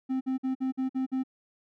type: tone bursts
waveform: triangle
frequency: 261.6 Hz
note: C4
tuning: in tune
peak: -24 dBFS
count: 7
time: 0.09-1.236 s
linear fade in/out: 20 ms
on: 120 ms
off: 51 ms
effects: none